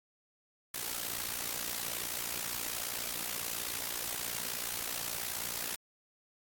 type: noise with amplitude modulation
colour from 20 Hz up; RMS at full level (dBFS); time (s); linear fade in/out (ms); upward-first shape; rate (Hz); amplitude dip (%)
white; -34; 0.74-5.76; 5; sine; 58.8; 80
effects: AAC 64 kbps